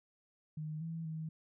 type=tone with pitch steps; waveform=sine; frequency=154.4 / 163.9 / 158.6 Hz; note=D#3 / E3 / D#3; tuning=-13 / -10 / +33 cents; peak=-38 dBFS; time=0.57-1.29 s; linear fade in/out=5 ms; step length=240 ms; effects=none